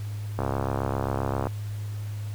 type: click train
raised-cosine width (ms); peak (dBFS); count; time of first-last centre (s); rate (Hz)
1; -13; 74; 0.39-1.47; 67.6
effects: added 104 Hz sine -30 dBFS peak until 2.34 s + pink hiss -49 dBFS RMS until 2.34 s